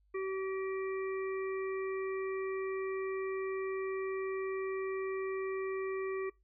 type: harmonic tone with a mistuned harmonic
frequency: 382.9 Hz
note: G4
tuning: 41 cents flat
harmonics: 1 / 3 / 5 / 6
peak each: -34 / -44 / -48 / -50 dBFS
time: 0.14-6.3 s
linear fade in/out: 10 ms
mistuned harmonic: 6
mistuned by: +40 cents
effects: noise-tail reverb RT60 0.2 s tail -23 dB re dry + added 50 Hz sine -67 dBFS peak until 6.43 s